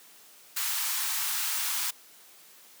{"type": "high-pass noise", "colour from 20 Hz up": "white", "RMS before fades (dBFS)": -30, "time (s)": [0.56, 1.91], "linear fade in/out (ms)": 10, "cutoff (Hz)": 850, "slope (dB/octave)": 48, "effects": ["white hiss -54 dBFS RMS until 2.8 s", "high-pass 200 Hz 12 dB/octave"]}